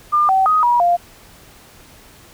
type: tone with pitch steps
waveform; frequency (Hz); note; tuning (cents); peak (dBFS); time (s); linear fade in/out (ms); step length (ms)
sine; 1201 / 765 / 1252 / 962 / 698; D6 / G5 / D#6 / B5 / F5; +38 / -42 / +10 / -46 / -1; -11; 0.12-0.97; 20; 170
effects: pink hiss -45 dBFS RMS until 2.33 s